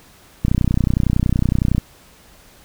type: click train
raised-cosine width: 5 ms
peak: -4 dBFS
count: 42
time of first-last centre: 0.45-1.781 s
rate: 30.8 Hz
effects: pink hiss -48 dBFS RMS until 2.64 s